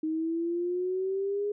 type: exponential sweep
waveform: sine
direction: up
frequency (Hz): 311.9 to 415.3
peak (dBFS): -27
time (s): 0.03-1.52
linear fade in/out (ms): 5
effects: none